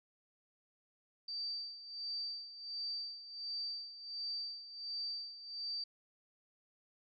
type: tone with tremolo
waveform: sine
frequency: 4645 Hz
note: D8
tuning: 20 cents flat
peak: -37 dBFS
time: 1.28-5.84 s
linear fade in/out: 5 ms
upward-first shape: sine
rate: 1.4 Hz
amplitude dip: 75%
effects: none